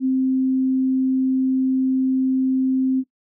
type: tone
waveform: sine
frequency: 261.6 Hz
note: C4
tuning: in tune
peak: -16 dBFS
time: 0-3.04 s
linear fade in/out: 50 ms
effects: noise-tail reverb RT60 0.1 s tail -18 dB re dry